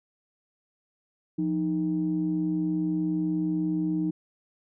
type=tone pair together; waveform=sine; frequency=174.37 / 311.1 Hz; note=F3 / D#4; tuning=-2 / 0 cents; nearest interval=minor seventh; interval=1002 cents; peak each=-28 / -25 dBFS; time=1.38-4.11 s; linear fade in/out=10 ms; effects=tanh soft clip ceiling -17 dBFS